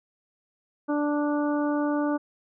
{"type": "harmonic tone", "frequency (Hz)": 293.7, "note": "D4", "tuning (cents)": 0, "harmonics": [1, 2, 3, 4, 5], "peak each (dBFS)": [-24, -30, -34, -36, -38], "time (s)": [0.88, 2.18], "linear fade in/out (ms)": 20, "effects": []}